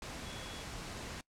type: tone in noise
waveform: sine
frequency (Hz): 3361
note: G#7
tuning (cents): +20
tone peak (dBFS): -51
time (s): 0.26-0.62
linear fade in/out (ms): 2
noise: pink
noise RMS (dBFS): -44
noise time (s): 0.02-1.21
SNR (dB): -10
effects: noise-tail reverb RT60 0.1 s tail -21 dB re dry + low-pass 8000 Hz 12 dB/octave